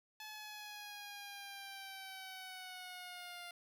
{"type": "linear sweep", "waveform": "10% pulse", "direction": "down", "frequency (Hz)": [861, 698.5], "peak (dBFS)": -39, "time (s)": [0.2, 3.51], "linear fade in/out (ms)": 2, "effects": []}